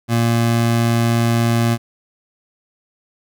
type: tone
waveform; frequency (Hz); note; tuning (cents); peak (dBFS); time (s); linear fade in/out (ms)
25% pulse; 116.54; A#2; 0; -10; 0.08-1.78; 50
effects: none